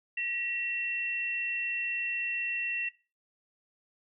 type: tone pair together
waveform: sine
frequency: 1921 / 2714 Hz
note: B6 / E7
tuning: -48 / +50 cents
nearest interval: tritone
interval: 598 cents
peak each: -36 / -31 dBFS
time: 0.17-2.89 s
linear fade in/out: 5 ms
effects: noise-tail reverb RT60 0.3 s tail -17 dB re dry